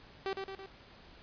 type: tone with echo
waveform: sawtooth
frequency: 387.3 Hz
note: G4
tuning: 21 cents flat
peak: -29 dBFS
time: 0.26-0.33 s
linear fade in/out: 0 ms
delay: 110 ms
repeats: 3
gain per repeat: -4 dB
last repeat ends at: 0.66 s
effects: pink hiss -56 dBFS RMS until 1.22 s + resampled to 11025 Hz